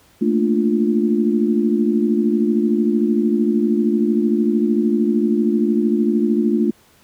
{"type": "chord", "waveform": "sine", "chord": "Bb major seventh", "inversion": "third", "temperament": "equal", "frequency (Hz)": [220, 233.1, 293.7, 349.2], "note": ["A3", "Bb3", "D4", "F4"], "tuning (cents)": [0, 0, 0, 0], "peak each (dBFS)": [-17, -23, -21, -20], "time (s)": [0.21, 6.71], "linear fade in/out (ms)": 10, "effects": ["pink hiss -53 dBFS RMS until 7.03 s", "high-pass 60 Hz 12 dB/octave"]}